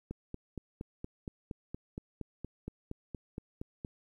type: click train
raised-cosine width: 3 ms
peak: -26 dBFS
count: 17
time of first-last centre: 0.11-3.848 s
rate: 4.28 Hz
effects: 11-bit